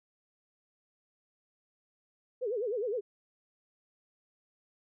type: tone with vibrato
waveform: sine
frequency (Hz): 452.7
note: A4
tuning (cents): +49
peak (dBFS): -30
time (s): 2.41-3.01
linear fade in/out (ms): 20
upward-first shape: sine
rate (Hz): 9.7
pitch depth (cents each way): 220
effects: none